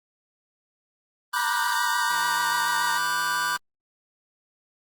square chord, G major seventh, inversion first, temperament equal with one note detuned, 987.8 / 1174.7 / 1468.9 / 1568 Hz, B5 / D6 / F#6 / G6, 0 / 0 / -13 / 0 cents, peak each -30 dBFS, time 1.33-3.57 s, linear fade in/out 10 ms
35% pulse tone with vibrato, 940 Hz, A#5, 14 cents sharp, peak -26 dBFS, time 1.36-2.98 s, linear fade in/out 5 ms, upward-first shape sine, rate 6.9 Hz, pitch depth 37 cents each way
click train, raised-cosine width 0.3 ms, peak -26 dBFS, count 240, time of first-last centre 2.11-3.567 s, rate 164 Hz
effects Opus 24 kbps

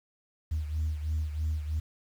sine beating tone pair, 77 / 80.1 Hz, D#2 / E2, -17 / -49 cents, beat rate 3.1 Hz, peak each -28 / -34 dBFS, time 0.51-1.8 s, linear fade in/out 10 ms, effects tanh soft clip ceiling -24 dBFS + 9-bit

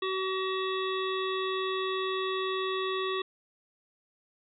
harmonic tone, 378.5 Hz, F#4, 39 cents sharp, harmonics 1 / 3 / 5 / 7 / 9 / 10, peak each -31 / -34 / -40 / -42 / -39 / -42 dBFS, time 0.02-3.22 s, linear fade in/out 5 ms, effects none

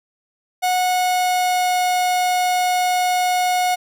45% pulse tone with pitch glide, 731 to 726.8 Hz, F#5 to F#5, -21 to -31 cents, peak -16 dBFS, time 0.62-3.76 s, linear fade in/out 20 ms, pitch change -10 cents, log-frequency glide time 0.84-1.82 s, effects none

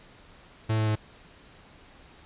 45% pulse tone with pitch steps, 110 / 108.8 / 107.61 Hz, A2 / A2 / A2, 0 / -19 / -38 cents, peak -23 dBFS, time 0.69-0.957 s, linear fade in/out 10 ms, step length 89 ms, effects pink hiss -53 dBFS RMS until 2.25 s + resampled to 8000 Hz

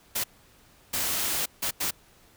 white noise bursts at uneven times, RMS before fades -28 dBFS, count 4, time 0.15-0.24 / 0.93-1.46 / 1.62-1.71 / 1.8-1.91 s, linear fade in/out 10 ms, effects pink hiss -58 dBFS RMS until 2.36 s

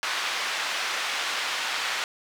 pink band-pass noise, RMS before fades -29 dBFS, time 0.03-2.04 s, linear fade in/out 0 ms, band 1200 to 4500 Hz, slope 12 dB/octave, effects none

